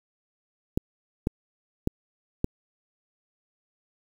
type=clicks; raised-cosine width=3 ms; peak=-10 dBFS; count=4; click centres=0.775 / 1.271 / 1.874 / 2.444 s; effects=7-bit

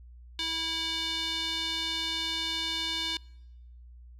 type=tone with band-pass filter; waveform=square; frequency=326.2 Hz; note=E4; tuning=18 cents flat; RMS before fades=-32 dBFS; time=0.39-3.17 s; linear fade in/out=2 ms; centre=3600 Hz; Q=3.4; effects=noise-tail reverb RT60 0.9 s tail -25 dB re dry + added 60 Hz sine -47 dBFS peak until 4.19 s

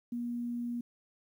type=tone; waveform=sine; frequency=239.2 Hz; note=A#3; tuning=45 cents sharp; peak=-33 dBFS; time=0.12-0.81 s; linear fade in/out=5 ms; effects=11-bit

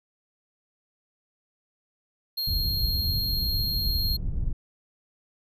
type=tone; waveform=square; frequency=4236 Hz; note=C8; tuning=21 cents sharp; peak=-27 dBFS; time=2.37-4.17 s; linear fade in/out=10 ms
type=low-pass noise; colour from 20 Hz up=pink; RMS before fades=-28 dBFS; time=2.47-4.53 s; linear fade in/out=10 ms; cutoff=100 Hz; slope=12 dB/octave
effects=none

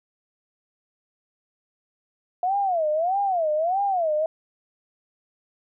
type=tone with vibrato; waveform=sine; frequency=698.5 Hz; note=F5; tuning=in tune; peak=-20 dBFS; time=2.43-4.26 s; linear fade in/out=2 ms; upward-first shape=sine; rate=1.6 Hz; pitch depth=250 cents each way; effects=none

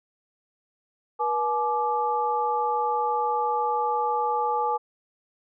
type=tone cluster; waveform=sine; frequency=481.3 / 853 / 1179 Hz; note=B4 / G#5 / D6; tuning=-45 / +46 / +6 cents; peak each=-29 / -24 / -29 dBFS; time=1.19-4.78 s; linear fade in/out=20 ms; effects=none

